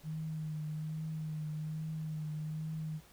sine tone with vibrato, 155.56 Hz, D#3, in tune, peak -36 dBFS, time 0.03-3.01 s, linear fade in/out 50 ms, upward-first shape triangle, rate 1.2 Hz, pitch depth 32 cents each way, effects added 60 Hz sine -68 dBFS peak until 3.12 s + pink hiss -61 dBFS RMS until 3.12 s

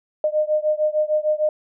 sine beating tone pair, 608 / 614.6 Hz, D#5 / D#5, -40 / -21 cents, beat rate 6.6 Hz, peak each -20 / -21 dBFS, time 0.24-1.49 s, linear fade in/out 2 ms, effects none

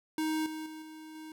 square tone with level steps, 313.4 Hz, D#4, 13 cents sharp, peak -30 / -38 / -43 / -46 / -44 dBFS, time 0.18-1.32 s, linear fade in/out 2 ms, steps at 0.46 / 0.66 / 0.82 / 1.15 s, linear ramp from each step 2 ms, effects none

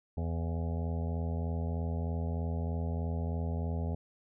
harmonic tone with a mistuned harmonic, 83.2 Hz, E2, 17 cents sharp, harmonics 1 / 2 / 3 / 5 / 6 / 7 / 8 / 9 / 10, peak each -32 / -38 / -42 / -46 / -48 / -49 / -50 / -51 / -52 dBFS, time 0.17-3.95 s, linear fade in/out 5 ms, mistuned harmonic 9, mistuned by -31 cents, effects none

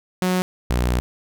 sawtooth tone pair in turn, 183.2 / 60.98 Hz, F#3 / B1, -17 / -21 cents, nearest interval octave + perfect fifth, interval 1904 cents, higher first, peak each -14 dBFS, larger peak neither, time 0.22-0.42 / 0.7-1 s, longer second, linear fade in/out 0 ms, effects none

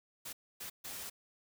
white noise bursts at uneven times, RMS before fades -44 dBFS, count 3, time 0.25-0.33 / 0.6-0.7 / 0.84-1.1 s, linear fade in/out 10 ms, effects none

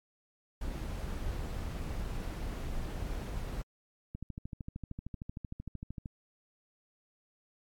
brown noise, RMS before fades -37 dBFS, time 0.61-3.62 s, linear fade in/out 5 ms
click train, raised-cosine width 5 ms, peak -28 dBFS, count 26, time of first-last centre 4.15-6.058 s, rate 13.1 Hz
effects AAC 64 kbps

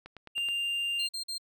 click train, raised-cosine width 0.3 ms, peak -29 dBFS, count 5, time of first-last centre 0.06-0.487 s, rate 9.37 Hz
triangle tone, 2794 Hz, F7, in tune, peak -27 dBFS, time 0.35-1.08 s, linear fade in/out 20 ms
35% pulse tone bursts, 4186 Hz, C8, in tune, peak -32 dBFS, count 3, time 0.99-1.382 s, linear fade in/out 10 ms, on 100 ms, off 46 ms
effects none

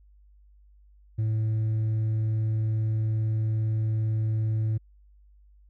triangle tone with hard clipping, 109.7 Hz, A2, 5 cents flat, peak -22 dBFS, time 1.18-4.78 s, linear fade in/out 10 ms, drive 1 dB, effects added 50 Hz sine -53 dBFS peak until 5.69 s

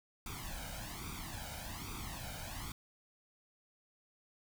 pink noise with flanger, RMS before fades -44 dBFS, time 0.26-2.72 s, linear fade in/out 2 ms, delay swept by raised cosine 0.84 to 1.34 ms, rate 1.2 Hz, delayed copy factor +0.8, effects none

